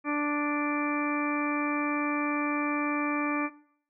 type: harmonic tone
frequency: 293.7 Hz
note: D4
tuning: in tune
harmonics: 1 / 2 / 3 / 4 / 5 / 6 / 7 / 8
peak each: -28 / -37 / -38 / -33 / -44 / -39 / -45 / -36 dBFS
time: 0.04-3.5 s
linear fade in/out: 50 ms
effects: noise-tail reverb RT60 0.6 s tail -18 dB re dry